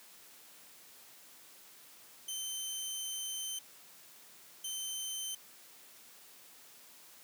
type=tone bursts at uneven times; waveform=15% pulse; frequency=3087 Hz; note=G7; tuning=27 cents flat; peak=-30 dBFS; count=2; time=2.28-3.59 / 4.64-5.35 s; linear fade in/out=5 ms; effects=white hiss -57 dBFS RMS until 7.23 s + high-pass 150 Hz 12 dB/octave